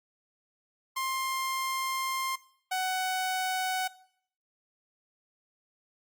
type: tone pair in turn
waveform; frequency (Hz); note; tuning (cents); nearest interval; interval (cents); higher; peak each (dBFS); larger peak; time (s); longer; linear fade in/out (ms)
sawtooth; 1056 / 746.7; C6 / F#5; +16 / +16; tritone; 600; first; -26 / -24; second; 0.96-2.36 / 2.71-3.88; first; 10
effects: noise-tail reverb RT60 0.6 s tail -18 dB re dry + Opus 48 kbps